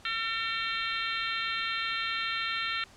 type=harmonic tone; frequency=452.4 Hz; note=A4; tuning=48 cents sharp; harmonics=3 / 4 / 5 / 6 / 7 / 8 / 9; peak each=-35 / -36 / -37 / -38 / -38 / -39 / -40 dBFS; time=0.05-2.84 s; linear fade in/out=2 ms; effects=pink hiss -55 dBFS RMS until 2.96 s + low-pass 8000 Hz 12 dB/octave